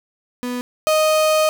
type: tone pair in turn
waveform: 35% pulse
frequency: 246.9 / 622.1 Hz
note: B3 / D#5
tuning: 0 / 0 cents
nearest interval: octave + major third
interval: 1600 cents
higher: second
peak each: -21 / -12 dBFS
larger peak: second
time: 0.43-0.61 / 0.87-1.49 s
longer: second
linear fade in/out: 0 ms
effects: none